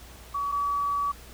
sine tone pair in turn, 1135 / 1141.4 Hz, C#6 / D6, +41 / -50 cents, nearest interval unison, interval 9 cents, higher second, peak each -26 / -24 dBFS, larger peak second, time 0.34-0.52 / 0.52-1.12 s, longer second, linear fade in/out 10 ms, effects added 60 Hz sine -47 dBFS peak until 1.33 s + pink hiss -49 dBFS RMS until 1.33 s

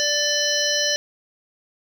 harmonic tone with a mistuned harmonic, 586 Hz, D5, 4 cents flat, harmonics 1 / 3 / 5 / 7 / 9 / 10, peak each -26 / -26 / -26 / -26 / -26 / -26 dBFS, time 0-0.96 s, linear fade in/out 0 ms, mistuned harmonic 5, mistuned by +50 cents, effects 7-bit

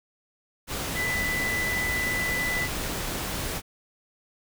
sine tone in noise, 1993 Hz, B6, 15 cents sharp, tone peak -26 dBFS, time 0.94-2.69 s, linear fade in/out 50 ms, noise pink, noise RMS -31 dBFS, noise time 0.67-3.62 s, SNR +2 dB, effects none

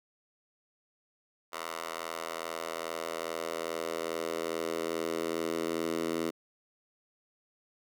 10% pulse tone with high-pass filter sweep, 82.41 Hz, E2, in tune, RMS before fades -35 dBFS, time 1.52-6.31 s, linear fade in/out 20 ms, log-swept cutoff 840 to 310 Hz, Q 1.7, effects none

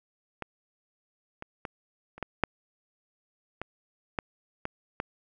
clicks, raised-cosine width 0.5 ms, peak -19 / -23 / -20 / -30 / -16 / -7 / -19 / -13 / -17 / -15 dBFS, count 10, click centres 0.423 / 1.424 / 1.652 / 2.18 / 2.227 / 2.437 / 3.616 / 4.188 / 4.654 / 5.001 s, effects none

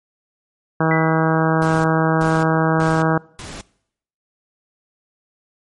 harmonic tone, 160.4 Hz, E3, 47 cents flat, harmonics 1 / 2 / 3 / 4 / 5 / 6 / 7 / 8 / 9 / 10, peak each -18 / -21 / -23 / -24 / -25 / -26 / -26 / -27 / -28 / -28 dBFS, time 0.8-3.18 s, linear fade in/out 5 ms
sine tone with exponential decay, 1987 Hz, B6, 10 cents sharp, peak -18 dBFS, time 0.91-1.42 s, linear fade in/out 2 ms, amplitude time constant 110 ms
pink noise bursts, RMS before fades -33 dBFS, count 4, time 1.62-3.61 s, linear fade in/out 0 ms, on 220 ms, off 370 ms
effects noise-tail reverb RT60 0.7 s tail -22 dB re dry + MP3 48 kbps

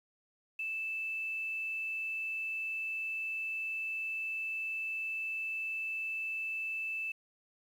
sine tone with quantisation, 2637 Hz, E7, in tune, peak -34 dBFS, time 0.59-7.12 s, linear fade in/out 5 ms, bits 10, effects none

